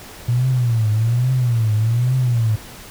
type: tone with vibrato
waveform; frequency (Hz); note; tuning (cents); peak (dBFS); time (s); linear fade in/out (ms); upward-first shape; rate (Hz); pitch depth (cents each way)
triangle; 117.8; A#2; +19; -10; 0.28-2.56; 10; triangle; 1.2; 190
effects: tanh soft clip ceiling -12 dBFS + pink hiss -38 dBFS RMS until 2.9 s